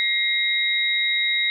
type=tone cluster; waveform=sine; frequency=1911 / 2115 / 3800 Hz; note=A#6 / C7 / A#7; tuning=+43 / +18 / +33 cents; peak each=-29 / -22 / -22 dBFS; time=0-1.5 s; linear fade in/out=0 ms; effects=none